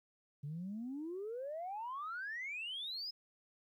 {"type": "exponential sweep", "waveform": "sine", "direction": "up", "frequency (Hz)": [138.6, 5180], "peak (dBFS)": -39, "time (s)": [0.43, 3.11], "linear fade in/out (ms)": 10, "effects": ["tanh soft clip ceiling -36 dBFS", "13-bit"]}